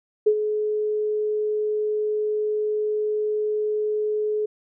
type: tone with ADSR envelope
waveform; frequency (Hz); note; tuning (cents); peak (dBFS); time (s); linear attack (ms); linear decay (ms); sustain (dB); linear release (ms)
sine; 424.9; G#4; +40; -12; 0.26-4.46; 11; 70; -9; 8
effects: none